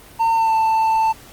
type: tone with pitch glide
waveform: triangle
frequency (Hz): 908 to 887.8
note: A#5 to A5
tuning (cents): -46 to +15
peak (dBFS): -12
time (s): 0.19-1.13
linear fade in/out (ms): 20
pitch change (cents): -39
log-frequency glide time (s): 0.34-0.54
effects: pink hiss -43 dBFS RMS until 1.32 s + Opus 32 kbps